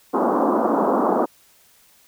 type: band-pass noise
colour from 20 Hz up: pink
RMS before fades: -19 dBFS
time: 0.13-1.26 s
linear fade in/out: 20 ms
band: 220 to 1200 Hz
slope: 48 dB/octave
effects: white hiss -55 dBFS RMS until 2.07 s